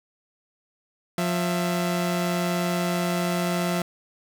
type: tone pair together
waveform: sawtooth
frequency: 176.95 / 667 Hz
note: F3 / E5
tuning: +23 / +20 cents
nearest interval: octave + major seventh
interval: 2297 cents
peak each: -20 / -25 dBFS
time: 1.18-3.82 s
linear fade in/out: 2 ms
effects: none